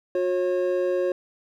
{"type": "tone pair together", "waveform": "triangle", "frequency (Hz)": [361, 544], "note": ["F#4", "C#5"], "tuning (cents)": [-43, -33], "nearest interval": "perfect fifth", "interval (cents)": 710, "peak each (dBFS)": [-22, -22], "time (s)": [0.15, 1.12], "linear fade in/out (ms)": 2, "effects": []}